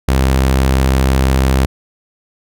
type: tone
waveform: sawtooth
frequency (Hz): 66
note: C2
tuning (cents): +16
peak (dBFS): -6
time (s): 0.08-1.66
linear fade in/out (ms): 5
effects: none